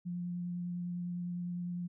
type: tone with vibrato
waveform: sine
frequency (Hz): 176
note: F3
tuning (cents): +14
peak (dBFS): -35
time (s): 0.05-1.88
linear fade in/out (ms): 20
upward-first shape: sine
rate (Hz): 9.9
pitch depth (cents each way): 11
effects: none